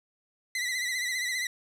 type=tone with vibrato; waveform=sawtooth; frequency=1996 Hz; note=B6; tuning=18 cents sharp; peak=-25 dBFS; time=0.55-1.47 s; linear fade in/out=2 ms; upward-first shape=sine; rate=15 Hz; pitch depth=64 cents each way; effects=low-pass 11000 Hz 12 dB/octave + 11-bit